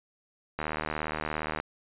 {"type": "click train", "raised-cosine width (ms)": 0.5, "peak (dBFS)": -16, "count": 79, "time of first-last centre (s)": [0.59, 1.6], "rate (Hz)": 77.2, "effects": ["resampled to 8000 Hz"]}